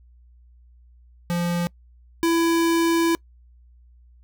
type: tone pair in turn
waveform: square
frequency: 173.3 / 333.3 Hz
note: F3 / E4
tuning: -13 / +19 cents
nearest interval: major seventh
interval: 1132 cents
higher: second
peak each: -22 / -18 dBFS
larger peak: second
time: 1.3-1.67 / 2.23-3.15 s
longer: second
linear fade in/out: 0 ms
effects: noise-tail reverb RT60 0.1 s tail -25 dB re dry + added 60 Hz sine -49 dBFS peak until 4.23 s